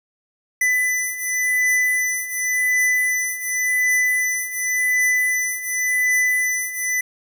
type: beating tone pair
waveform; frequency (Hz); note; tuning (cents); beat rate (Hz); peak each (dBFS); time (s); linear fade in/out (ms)
square; 1998 / 1998.9; B6 / B6; +20 / +20; 0.9; -24 / -20; 0.61-7.01; 5
effects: 8-bit

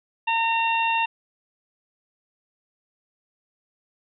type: harmonic tone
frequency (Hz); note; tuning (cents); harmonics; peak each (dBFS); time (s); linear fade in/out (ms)
913; A#5; -36; 1 / 2 / 3 / 4; -22 / -32 / -24 / -35; 0.27-1.06; 10
effects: none

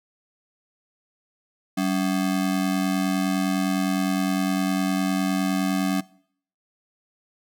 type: ring-modulated tone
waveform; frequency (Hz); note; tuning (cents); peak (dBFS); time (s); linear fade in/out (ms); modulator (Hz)
square; 236.3; A#3; +24; -19; 1.77-6.01; 10; 44.9
effects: noise-tail reverb RT60 0.6 s tail -22 dB re dry

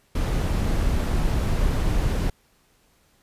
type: noise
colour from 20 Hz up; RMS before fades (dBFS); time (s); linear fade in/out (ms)
brown; -22; 0.15-2.3; 5
effects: pink hiss -62 dBFS RMS until 3.22 s + resampled to 32000 Hz

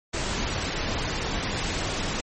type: noise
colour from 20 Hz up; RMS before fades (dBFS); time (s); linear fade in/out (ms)
pink; -28; 0.13-2.21; 10
effects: MP3 32 kbps

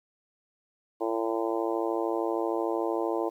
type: harmonic tone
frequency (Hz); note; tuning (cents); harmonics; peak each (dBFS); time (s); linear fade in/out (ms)
113.1; A2; +48; 3 / 4 / 5 / 6 / 7 / 8 / 9; -30 / -32 / -34 / -36 / -37 / -38 / -39; 1-3.3; 20
effects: 10-bit

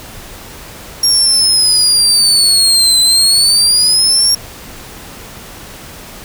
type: exponential two-way sweep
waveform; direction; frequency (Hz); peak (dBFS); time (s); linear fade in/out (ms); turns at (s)
30% pulse; down then up; 5590 to 4028 to 5590; -4; 1.03-4.35; 5; 3.01
effects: pink hiss -32 dBFS RMS until 6.24 s

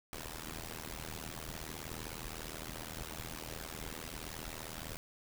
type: noise with amplitude modulation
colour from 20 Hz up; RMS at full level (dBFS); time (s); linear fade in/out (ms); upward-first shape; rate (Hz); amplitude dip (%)
pink; -40; 0.13-4.97; 0; sine; 79.6; 100
effects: none

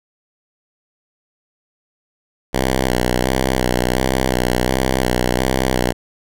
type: tone with vibrato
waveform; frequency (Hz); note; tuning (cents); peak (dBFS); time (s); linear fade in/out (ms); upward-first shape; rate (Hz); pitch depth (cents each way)
5% pulse; 63.3; B1; +43; -4; 2.53-5.93; 20; square; 1.4; 42
effects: none

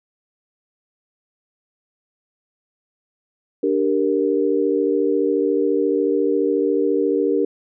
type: chord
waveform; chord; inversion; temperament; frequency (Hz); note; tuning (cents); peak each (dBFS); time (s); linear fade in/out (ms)
sine; G minor; second; equal; 293.7 / 392 / 466.2; D4 / G4 / Bb4; 0 / 0 / 0; -21 / -20 / -20; 3.63-7.45; 5
effects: none

